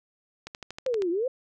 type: click train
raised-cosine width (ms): 0.2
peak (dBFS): -20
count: 8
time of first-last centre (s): 0.47-1.021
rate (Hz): 12.7
type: exponential two-way sweep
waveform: sine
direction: down then up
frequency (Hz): 541 to 329.6 to 541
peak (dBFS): -24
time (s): 0.86-1.28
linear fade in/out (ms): 5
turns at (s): 1.1
effects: none